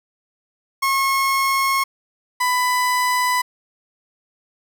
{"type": "tone pair in turn", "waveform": "30% pulse", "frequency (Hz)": [1086, 996.7], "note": ["C#6", "B5"], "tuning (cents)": [-36, 16], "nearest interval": "minor second", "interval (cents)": 148, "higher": "first", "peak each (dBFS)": -14, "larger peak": "neither", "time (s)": [[0.82, 1.84], [2.4, 3.42]], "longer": "neither", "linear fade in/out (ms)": 10, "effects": []}